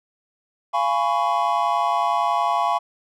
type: chord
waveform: triangle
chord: C# dominant seventh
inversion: first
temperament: just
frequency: 693 / 831.5 / 997.9 / 1108.7 Hz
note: E#5 / G#5 / B5 / C#6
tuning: -14 / +2 / +18 / 0 cents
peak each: -22 dBFS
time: 0.73-2.79 s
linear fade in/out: 20 ms
effects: none